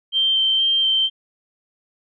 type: tone with vibrato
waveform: sine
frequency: 3136 Hz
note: G7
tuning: in tune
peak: -15 dBFS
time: 0.12-1.1 s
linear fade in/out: 50 ms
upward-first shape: square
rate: 2.1 Hz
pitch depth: 8 cents each way
effects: none